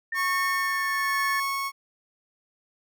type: tone with pitch glide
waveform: sine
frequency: 1810 to 1750.4 Hz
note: A6 to A6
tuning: +48 to -9 cents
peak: -27 dBFS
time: 0.12-1.4 s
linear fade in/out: 5 ms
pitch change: -57 cents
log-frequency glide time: 0.48-1.17 s
type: tone with tremolo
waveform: 30% pulse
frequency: 1101 Hz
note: C#6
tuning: 12 cents flat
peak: -22 dBFS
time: 0.14-1.72 s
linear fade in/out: 50 ms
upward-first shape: sine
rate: 1.1 Hz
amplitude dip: 30%
effects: none